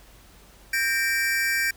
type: tone cluster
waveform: square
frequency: 1584 / 1841 / 2327 Hz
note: G6 / A#6 / D7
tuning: +18 / -22 / -17 cents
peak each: -27 dBFS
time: 0.73-1.71 s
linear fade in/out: 5 ms
effects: added 48 Hz sine -53 dBFS peak until 1.76 s + pink hiss -53 dBFS RMS until 1.76 s